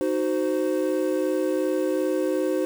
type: tone cluster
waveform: triangle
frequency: 309.4 / 372.1 / 519 Hz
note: D#4 / F#4 / C5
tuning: -10 / +10 / -14 cents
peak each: -24 dBFS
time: 0.01-2.65 s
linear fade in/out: 0 ms
effects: 7-bit